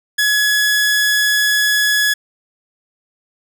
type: tone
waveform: sawtooth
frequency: 1691 Hz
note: G#6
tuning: 31 cents sharp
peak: -9 dBFS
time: 0.18-2.14 s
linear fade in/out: 10 ms
effects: none